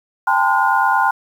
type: tone cluster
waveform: sine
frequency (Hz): 799 / 888 / 1028 / 1436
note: G5 / A5 / C6 / F6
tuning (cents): +33 / +16 / -31 / +48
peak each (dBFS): -18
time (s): 0.27-1.11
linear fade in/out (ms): 5
effects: 7-bit

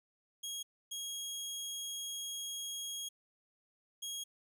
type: tone bursts at uneven times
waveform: 20% pulse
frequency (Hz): 3284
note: G#7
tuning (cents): -20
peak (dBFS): -34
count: 3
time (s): 0.43-0.63 / 0.91-3.09 / 4.02-4.24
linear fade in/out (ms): 10
effects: none

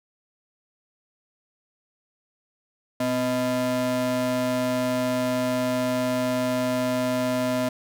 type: ring-modulated tone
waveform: square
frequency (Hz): 187.7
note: F#3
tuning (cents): +25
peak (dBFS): -20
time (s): 3-7.69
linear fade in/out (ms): 5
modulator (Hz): 442
effects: none

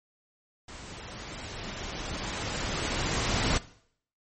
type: noise with level ramp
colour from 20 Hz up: pink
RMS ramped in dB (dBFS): -44 to -26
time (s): 0.68-3.58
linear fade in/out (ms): 5
effects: noise-tail reverb RT60 0.6 s tail -17 dB re dry + MP3 32 kbps

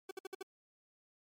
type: tone bursts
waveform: 40% pulse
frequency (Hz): 380.9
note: G4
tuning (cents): -50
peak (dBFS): -40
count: 5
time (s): 0.09-0.428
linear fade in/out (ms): 5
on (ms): 22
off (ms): 57
effects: MP3 64 kbps

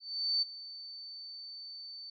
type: tone with ADSR envelope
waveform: sine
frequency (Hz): 4539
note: C#8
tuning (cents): +40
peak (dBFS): -26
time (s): 0-2.1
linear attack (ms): 420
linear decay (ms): 17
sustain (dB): -17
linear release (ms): 3
effects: none

